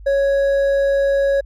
triangle tone with hard clipping, 554.4 Hz, C#5, in tune, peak -15 dBFS, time 0.06-1.41 s, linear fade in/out 10 ms, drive 8 dB, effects added 50 Hz sine -35 dBFS peak until 1.45 s

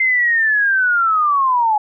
sine linear sweep, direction down, 2093 to 829 Hz, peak -12 dBFS, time 0-1.78 s, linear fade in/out 5 ms, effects none

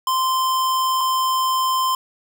square tone pair in turn, 1040 / 1040 Hz, C6 / C6, -11 / -11 cents, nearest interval unison, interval 0 cents, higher neither, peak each -18 / -18 dBFS, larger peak neither, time 0.07-1.01 / 1.01-1.95 s, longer neither, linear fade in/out 2 ms, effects none

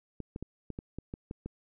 clicks, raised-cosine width 3 ms, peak -25 dBFS, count 9, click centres 0.203 / 0.361 / 0.426 / 0.703 / 0.789 / 0.986 / 1.139 / 1.311 / 1.46 s, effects none

